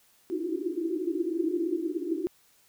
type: band-pass noise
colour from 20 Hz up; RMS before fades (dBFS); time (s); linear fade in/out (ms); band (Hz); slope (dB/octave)
white; -30; 0.3-2.27; 0; 310 to 360; 96
effects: white hiss -63 dBFS RMS until 2.68 s